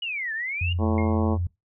sine exponential two-way sweep, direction down then up, 2960 to 1717 to 2879 Hz, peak -27 dBFS, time 0.02-0.73 s, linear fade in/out 5 ms, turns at 0.33 s
sine tone with pitch glide, 87.31 to 87.82 Hz, F2 to F2, 0 to +10 cents, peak -23 dBFS, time 0.61-1.47 s, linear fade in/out 5 ms, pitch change +10 cents, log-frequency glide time 0.91-1.29 s
harmonic tone, 110 Hz, A2, in tune, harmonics 2 / 3 / 4 / 5 / 6 / 7 / 8 / 9 / 10, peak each -25 / -29 / -31 / -33 / -35 / -36 / -37 / -38 / -39 dBFS, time 0.78-1.38 s, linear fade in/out 50 ms
sine tone with exponential decay, 2133 Hz, C7, 33 cents sharp, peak -30 dBFS, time 0.98-1.21 s, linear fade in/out 2 ms, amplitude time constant 49 ms
effects noise-tail reverb RT60 0.2 s tail -22 dB re dry

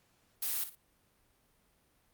blue noise with echo, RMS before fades -34 dBFS, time 0.42-0.64 s, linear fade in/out 5 ms, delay 56 ms, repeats 2, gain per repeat -11 dB, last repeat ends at 0.752 s, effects pink hiss -71 dBFS RMS until 2.13 s + Opus 48 kbps

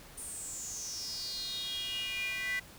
square tone with high-pass filter sweep, 220 Hz, A3, in tune, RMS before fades -38 dBFS, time 0.17-2.6 s, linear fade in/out 10 ms, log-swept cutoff 9400 to 1900 Hz, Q 8.3, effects pink hiss -53 dBFS RMS until 2.78 s

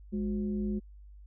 sine tone with frequency modulation, 207.7 Hz, G#3, in tune, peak -29 dBFS, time 0.12-0.8 s, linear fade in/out 20 ms, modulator 155 Hz, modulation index 0.7, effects added 50 Hz sine -48 dBFS peak until 1.26 s

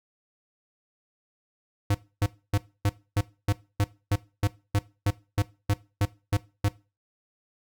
square tone bursts, 101.4 Hz, G#2, 41 cents flat, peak -21 dBFS, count 16, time 1.9-6.686 s, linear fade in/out 5 ms, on 46 ms, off 270 ms, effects noise-tail reverb RT60 0.3 s tail -19 dB re dry

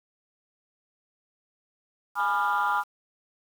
sine chord, G# diminished seventh, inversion none, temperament equal with one note detuned, 830.6 / 987.8 / 1202.8 / 1396.9 Hz, G#5 / B5 / D6 / F6, 0 / 0 / +41 / 0 cents, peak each -27 dBFS, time 2.15-2.84 s, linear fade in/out 50 ms, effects tanh soft clip ceiling -17 dBFS + 8-bit

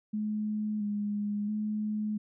sine tone with vibrato, 209.5 Hz, G#3, 15 cents sharp, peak -29 dBFS, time 0.13-2.18 s, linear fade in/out 10 ms, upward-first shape square, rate 0.74 Hz, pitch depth 25 cents each way, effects none

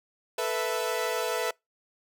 sawtooth chord, A suspended second, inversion none, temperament equal with one note detuned, 441.8 / 493.9 / 659.3 Hz, A4 / B4 / E5, +7 / 0 / 0 cents, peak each -28 / -27 / -28 dBFS, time 0.38-1.51 s, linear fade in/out 5 ms, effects noise-tail reverb RT60 0.2 s tail -26 dB re dry

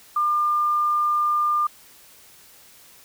sine tone, 1200 Hz, D6, 37 cents sharp, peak -18 dBFS, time 0.16-1.67 s, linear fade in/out 5 ms, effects white hiss -50 dBFS RMS until 3.04 s

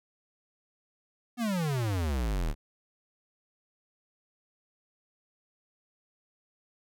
square exponential sweep, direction down, 250.7 to 34.65 Hz, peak -28 dBFS, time 1.37-2.55 s, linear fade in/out 50 ms, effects none

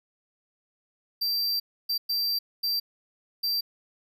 square tone bursts at uneven times, 4699 Hz, D8, in tune, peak -25 dBFS, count 5, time 1.21-1.6 / 1.89-1.98 / 2.09-2.39 / 2.63-2.8 / 3.43-3.61 s, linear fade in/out 10 ms, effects none

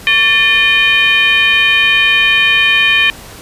sine tone with frequency modulation, 2430 Hz, D#7, 42 cents flat, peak -7 dBFS, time 0.07-3.1 s, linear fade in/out 0 ms, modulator 651 Hz, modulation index 1.2, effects pink hiss -33 dBFS RMS until 3.41 s + resampled to 32000 Hz

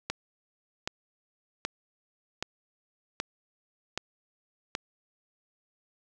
click train, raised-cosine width 0.2 ms, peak -13 dBFS, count 7, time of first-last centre 0.1-4.751 s, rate 1.29 Hz, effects none

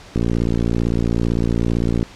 click train, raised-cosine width 3 ms, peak -6 dBFS, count 109, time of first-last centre 0.16-2.029 s, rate 57.8 Hz, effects pink hiss -41 dBFS RMS until 2.15 s + low-pass 6000 Hz 12 dB/octave

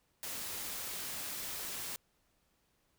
white noise, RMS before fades -41 dBFS, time 0.23-1.96 s, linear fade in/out 0 ms, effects pink hiss -75 dBFS RMS until 2.98 s

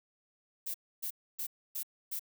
violet noise bursts, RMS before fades -37 dBFS, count 5, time 0.66-2.195 s, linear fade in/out 10 ms, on 83 ms, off 280 ms, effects none

